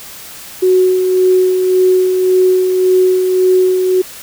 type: tone with tremolo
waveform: sine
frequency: 370 Hz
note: F#4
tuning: in tune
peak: -6 dBFS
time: 0.62-4.02 s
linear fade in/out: 10 ms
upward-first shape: sine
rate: 1.8 Hz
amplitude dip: 40%
effects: white hiss -32 dBFS RMS until 4.22 s